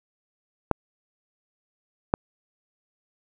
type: clicks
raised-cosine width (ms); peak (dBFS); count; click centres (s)
1; -5; 2; 0.713 / 2.139
effects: none